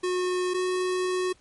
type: tone pair in turn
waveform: square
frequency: 363.5 / 367.1 Hz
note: F#4 / F#4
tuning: -31 / -14 cents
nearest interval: unison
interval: 17 cents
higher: second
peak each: -25 dBFS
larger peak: neither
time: 0.03-0.54 / 0.54-1.33 s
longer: second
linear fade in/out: 10 ms
effects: pink hiss -61 dBFS RMS until 1.4 s + MP3 48 kbps